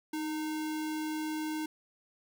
sine tone with sample-and-hold, 311.1 Hz, D#4, in tune, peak -32 dBFS, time 0.13-1.66 s, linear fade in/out 5 ms, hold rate 1225 Hz, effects none

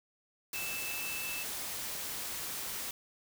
sine tone in noise, 2637 Hz, E7, in tune, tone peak -39 dBFS, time 0.54-1.43 s, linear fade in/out 2 ms, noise white, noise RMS -39 dBFS, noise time 0.53-2.91 s, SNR -3 dB, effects none

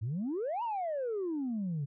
sine exponential two-way sweep, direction up then down, 100.3 to 978 to 135 Hz, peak -30 dBFS, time 0.01-1.86 s, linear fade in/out 20 ms, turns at 0.63 s, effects tanh soft clip ceiling -29 dBFS

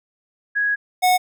sine / square tone pair in turn, 1661.2 / 732.7 Hz, G#6 / F#5, 0 / -17 cents, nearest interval octave + major second, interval 1417 cents, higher first, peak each -17 / -14 dBFS, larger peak second, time 0.55-0.76 / 1.02-1.18 s, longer first, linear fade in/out 20 ms, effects none

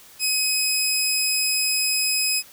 15% pulse tone pair together, 2532 / 5064 Hz, D#7 / D#8, +30 / +30 cents, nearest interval octave, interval 1200 cents, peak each -15 / -22 dBFS, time 0.19-2.43 s, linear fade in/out 50 ms, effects white hiss -48 dBFS RMS until 2.52 s

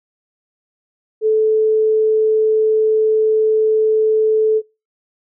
sine tone, 435.7 Hz, A4, 17 cents flat, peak -11 dBFS, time 1.21-4.62 s, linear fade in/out 50 ms, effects noise-tail reverb RT60 0.3 s tail -26 dB re dry

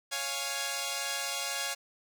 5% pulse chord, Db major, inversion none, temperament equal, 554.4 / 698.5 / 830.6 Hz, Db5 / F5 / Ab5, 0 / 0 / 0 cents, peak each -25 dBFS, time 0.11-1.75 s, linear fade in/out 20 ms, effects none

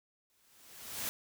white noise with exponential growth, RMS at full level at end -35 dBFS, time 0.3-1.09 s, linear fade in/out 0 ms, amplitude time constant 170 ms, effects none

